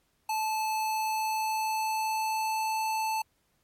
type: tone with pitch glide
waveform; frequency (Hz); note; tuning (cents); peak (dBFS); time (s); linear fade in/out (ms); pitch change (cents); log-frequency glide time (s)
square; 871 to 878.6; A5 to A5; -18 to -3; -28; 0.29-3.22; 5; +15; 0.72-2.89
effects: pink hiss -72 dBFS RMS until 3.63 s + MP3 64 kbps